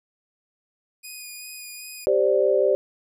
10% pulse tone with vibrato, 2472 Hz, D#7, 12 cents flat, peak -28 dBFS, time 1.03-2.06 s, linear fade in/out 20 ms, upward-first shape sine, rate 2.6 Hz, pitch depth 16 cents each way
sine chord, G suspended fourth, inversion none, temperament just, 392 / 522.7 / 588 Hz, G4 / C5 / D5, 0 / -2 / +2 cents, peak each -21 dBFS, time 2.07-2.75 s, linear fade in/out 0 ms
effects none

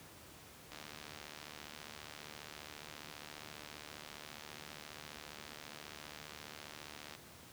click train, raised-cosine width 0.2 ms, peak -30 dBFS, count 482, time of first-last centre 0.72-7.15 s, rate 74.8 Hz, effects pink hiss -56 dBFS RMS until 7.52 s + high-pass 80 Hz 12 dB/octave

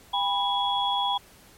sine tone cluster, 802 / 984 / 3350 Hz, G5 / B5 / G#7, +39 / -7 / +14 cents, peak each -27 dBFS, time 0.13-1.18 s, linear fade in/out 10 ms, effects pink hiss -53 dBFS RMS until 1.57 s + MP3 64 kbps

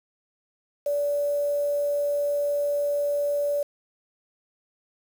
sine tone with quantisation, 577 Hz, D5, 31 cents flat, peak -22 dBFS, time 0.86-3.63 s, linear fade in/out 5 ms, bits 7, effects none

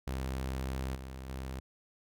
sawtooth tone with level steps, 65.6 Hz, C2, 5 cents sharp, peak -30 / -38 / -34 dBFS, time 0.07-1.6 s, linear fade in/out 5 ms, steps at 0.95 / 1.29 s, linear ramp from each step 5 ms, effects none

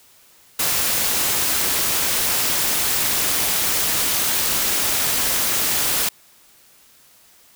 white noise with amplitude modulation, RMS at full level -18 dBFS, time 0.59-6.09 s, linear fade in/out 5 ms, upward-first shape sine, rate 276 Hz, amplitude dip 45%, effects white hiss -52 dBFS RMS until 7.55 s

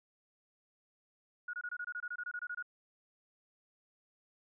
sine tone bursts, 1450 Hz, F#6, 35 cents flat, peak -37 dBFS, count 15, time 1.48-2.626 s, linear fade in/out 5 ms, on 54 ms, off 24 ms, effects none

